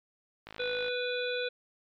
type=click train; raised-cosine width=0.3 ms; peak=-27 dBFS; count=23; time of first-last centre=0.47-0.882 s; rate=53.4 Hz
type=harmonic tone; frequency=493.9 Hz; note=B4; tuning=in tune; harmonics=1 / 3 / 5 / 7 / 8; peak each=-32 / -37 / -39 / -40 / -41 dBFS; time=0.59-1.49 s; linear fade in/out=10 ms
effects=MP3 96 kbps